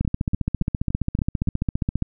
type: two click trains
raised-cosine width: 5 ms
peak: -9 / -13 dBFS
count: 31 / 6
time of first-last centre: 0.01-2.023 / 0.05-1.475 s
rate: 14.9 / 3.51 Hz
effects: none